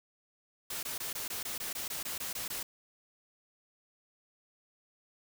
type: noise bursts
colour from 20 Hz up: white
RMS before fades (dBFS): -38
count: 13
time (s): 0.7-2.63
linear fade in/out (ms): 5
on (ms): 130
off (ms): 20
effects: none